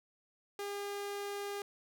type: tone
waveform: sawtooth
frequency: 404.3 Hz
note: G#4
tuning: 46 cents flat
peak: -34 dBFS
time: 0.59-1.62 s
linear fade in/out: 2 ms
effects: none